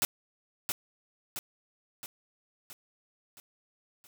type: noise with echo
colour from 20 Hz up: white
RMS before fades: -27 dBFS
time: 0.02-0.05 s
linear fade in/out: 0 ms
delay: 670 ms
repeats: 6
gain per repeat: -5 dB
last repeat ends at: 4.07 s
effects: none

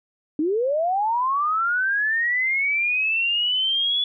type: linear sweep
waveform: sine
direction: up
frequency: 289.1 to 3432 Hz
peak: -19 dBFS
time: 0.39-4.04 s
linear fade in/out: 2 ms
effects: none

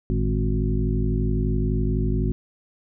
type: harmonic tone with a mistuned harmonic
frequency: 51.9 Hz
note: G#1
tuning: in tune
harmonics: 1 / 2 / 3 / 4 / 5 / 7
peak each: -23 / -26 / -28 / -29 / -30 / -31 dBFS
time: 0.1-2.32 s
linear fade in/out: 0 ms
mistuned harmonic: 2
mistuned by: +120 cents
effects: none

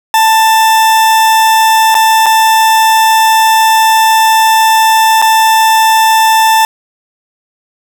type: tone with dropouts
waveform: 40% pulse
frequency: 886 Hz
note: A5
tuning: 12 cents sharp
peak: -4 dBFS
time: 0.14-6.65 s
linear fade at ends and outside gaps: 1 ms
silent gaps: 1.944-1.951 / 2.26-2.264 / 5.217-5.223 s
effects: none

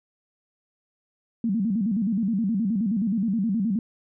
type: tone with vibrato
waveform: sine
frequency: 210 Hz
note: G#3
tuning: 19 cents sharp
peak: -21 dBFS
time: 1.44-3.79 s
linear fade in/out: 2 ms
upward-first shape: square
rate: 9.5 Hz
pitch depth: 160 cents each way
effects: none

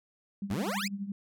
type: tone with tremolo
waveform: sine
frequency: 199.2 Hz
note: G3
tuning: 28 cents sharp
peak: -30 dBFS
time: 0.42-1.12 s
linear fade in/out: 2 ms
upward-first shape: triangle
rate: 12 Hz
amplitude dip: 80%
type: exponential sweep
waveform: 20% pulse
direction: up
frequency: 82.41 to 2637 Hz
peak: -27 dBFS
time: 0.5-0.88 s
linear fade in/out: 5 ms
effects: none

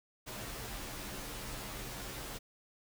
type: noise with comb filter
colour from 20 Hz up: pink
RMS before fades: -43 dBFS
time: 0.26-2.39 s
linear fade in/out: 20 ms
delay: 12 ms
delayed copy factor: -1
effects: none

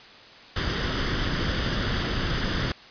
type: noise with comb filter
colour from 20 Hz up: pink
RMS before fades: -26 dBFS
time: 0.56-2.72 s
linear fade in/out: 2 ms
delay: 0.61 ms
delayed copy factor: +0.5
effects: white hiss -47 dBFS RMS until 2.9 s + resampled to 11025 Hz

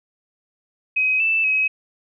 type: tone with pitch steps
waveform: sine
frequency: 2529 / 2645 / 2548 Hz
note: D#7 / E7 / D#7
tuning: +28 / +5 / +41 cents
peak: -16 dBFS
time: 0.96-1.68 s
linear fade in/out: 10 ms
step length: 240 ms
effects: none

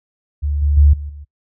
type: tone with level steps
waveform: sine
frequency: 72.8 Hz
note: D2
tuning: 15 cents flat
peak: -16 / -12 / -6 / -24 / -31 dBFS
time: 0.42-1.25 s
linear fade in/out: 20 ms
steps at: 0.62 / 0.77 / 0.93 / 1.09 s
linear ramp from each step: 5 ms
effects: noise-tail reverb RT60 0.1 s tail -24 dB re dry

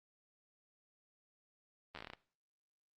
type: slowing click train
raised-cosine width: 0.3 ms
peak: -30 dBFS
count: 10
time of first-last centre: 1.95-2.135 s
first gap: 11 ms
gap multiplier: 1.15
effects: noise-tail reverb RT60 0.4 s tail -17 dB re dry + Opus 32 kbps

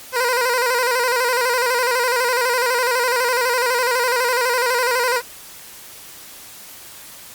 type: tone with vibrato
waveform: 15% pulse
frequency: 493.9 Hz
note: B4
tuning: in tune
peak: -10 dBFS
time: 0.12-5.22 s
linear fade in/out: 50 ms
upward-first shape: square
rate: 12 Hz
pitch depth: 64 cents each way
effects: white hiss -39 dBFS RMS until 7.34 s + Opus 48 kbps

